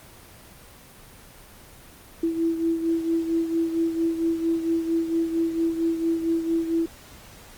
sine beating tone pair, 329.6 / 334 Hz, E4 / E4, 0 / +23 cents, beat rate 4.4 Hz, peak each -22 / -29 dBFS, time 2.23-6.86 s, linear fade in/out 5 ms, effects pink hiss -47 dBFS RMS until 7.57 s + Opus 24 kbps

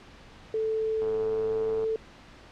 sine tone with pitch glide, 440 to 442.8 Hz, A4 to A4, 0 to +11 cents, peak -25 dBFS, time 0.54-1.96 s, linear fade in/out 2 ms, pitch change +11 cents, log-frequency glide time 1.22-1.75 s
click train, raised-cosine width 1 ms, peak -28 dBFS, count 88, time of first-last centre 1.02-1.841 s, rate 106 Hz
effects pink hiss -50 dBFS RMS until 2.51 s + low-pass 4000 Hz 12 dB/octave

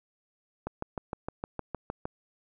click train, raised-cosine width 1 ms, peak -19 dBFS, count 10, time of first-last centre 0.67-2.055 s, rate 6.5 Hz, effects none

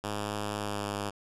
5% pulse tone with pitch glide, 103.83 to 101.87 Hz, G#2 to G#2, 0 to -33 cents, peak -21 dBFS, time 0.03-1.11 s, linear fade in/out 20 ms, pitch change -33 cents, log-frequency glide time 0.52-0.94 s, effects resampled to 24000 Hz + 8-bit

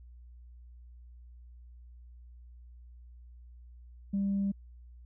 sine tone, 197.9 Hz, G3, 17 cents sharp, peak -26 dBFS, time 4.13-4.52 s, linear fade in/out 10 ms, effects tanh soft clip ceiling -24 dBFS + added 60 Hz sine -49 dBFS peak until 5.05 s

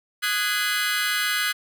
25% pulse chord, Ab dominant seventh, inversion second, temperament equal with one note detuned, 1244.5 / 1480 / 1661.2 / 2043 Hz, Eb6 / Gb6 / Ab6 / C7, 0 / 0 / 0 / -42 cents, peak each -27 / -23 / -23 / -24 dBFS, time 0.22-1.53 s, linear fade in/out 20 ms, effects none

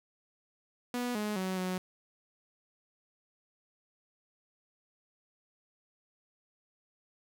sawtooth tone with pitch steps, 244.9 / 210.5 / 187.3 / 184.2 Hz, B3 / G#3 / F#3 / F#3, -14 / +24 / +21 / -7 cents, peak -28 dBFS, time 0.94-1.78 s, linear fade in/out 2 ms, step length 210 ms, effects none

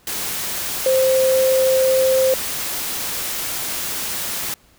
sine tone in noise, 523.3 Hz, C5, in tune, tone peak -13 dBFS, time 0.86-2.34 s, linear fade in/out 2 ms, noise white, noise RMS -25 dBFS, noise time 0.07-4.54 s, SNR +9 dB, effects pink hiss -54 dBFS RMS until 4.78 s

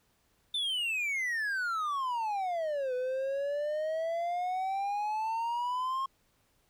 triangle exponential two-way sweep, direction down then up, 3589 to 498.1 to 1079 Hz, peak -28 dBFS, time 0.54-6.06 s, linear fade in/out 5 ms, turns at 2.94 s, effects pink hiss -71 dBFS RMS until 6.69 s

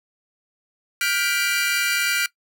sawtooth chord, G dominant seventh, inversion third, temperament equal with one note detuned, 1418.1 / 1568 / 1975.5 / 2349 Hz, F6 / G6 / B6 / D7, +26 / 0 / 0 / 0 cents, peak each -20 / -25 / -25 / -21 dBFS, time 1.01-2.26 s, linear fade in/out 2 ms, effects noise-tail reverb RT60 0.1 s tail -20 dB re dry

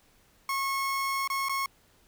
30% pulse tone with dropouts, 1091 Hz, C#6, 28 cents flat, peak -25 dBFS, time 0.49-1.66 s, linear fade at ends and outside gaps 2 ms, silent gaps 1.276-1.3 / 1.486-1.494 s, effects pink hiss -63 dBFS RMS until 2.07 s

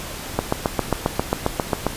click train, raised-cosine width 1 ms, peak -3 dBFS, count 12, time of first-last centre 0.39-1.867 s, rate 7.45 Hz, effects pink hiss -32 dBFS RMS until 1.96 s + resampled to 32000 Hz

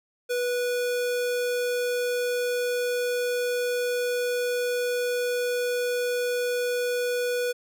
square tone, 490 Hz, B4, 14 cents flat, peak -25 dBFS, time 0.29-7.53 s, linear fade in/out 20 ms, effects none

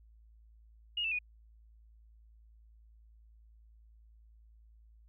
sine tone with pitch steps, 2864 / 2657 / 2465 Hz, F7 / E7 / D#7, +43 / +13 / -17 cents, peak -31 dBFS, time 0.97-1.189 s, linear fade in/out 5 ms, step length 73 ms, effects added 55 Hz sine -57 dBFS peak until 5.08 s

